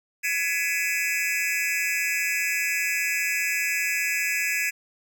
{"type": "tone cluster", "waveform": "square", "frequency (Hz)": [1687, 2015, 2255, 2452, 2627], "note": ["G#6", "B6", "C#7", "D#7", "E7"], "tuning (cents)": [27, 34, 29, -26, -7], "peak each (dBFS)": [-31, -31, -31, -30, -31], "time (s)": [0.23, 4.71], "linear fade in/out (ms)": 20, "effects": []}